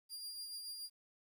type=tone with tremolo; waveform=sawtooth; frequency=4803 Hz; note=D8; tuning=38 cents sharp; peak=-40 dBFS; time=0.09-0.9 s; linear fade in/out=50 ms; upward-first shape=sine; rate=7 Hz; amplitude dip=35%; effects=12-bit